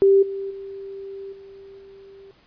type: tone with level steps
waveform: sine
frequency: 392 Hz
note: G4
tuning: in tune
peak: -11 / -26 / -32 / -40 / -42 dBFS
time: 0.02-2.31 s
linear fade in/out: 0 ms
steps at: 0.22 / 0.5 / 1.32 / 1.78 s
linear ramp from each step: 10 ms
effects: pink hiss -57 dBFS RMS until 2.46 s + resampled to 11025 Hz